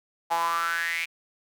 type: tone with high-pass filter sweep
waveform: sawtooth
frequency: 167.7 Hz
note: E3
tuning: 30 cents sharp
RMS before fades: -27 dBFS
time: 0.3-1.06 s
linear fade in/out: 20 ms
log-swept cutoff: 820 to 2400 Hz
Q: 7.9
effects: none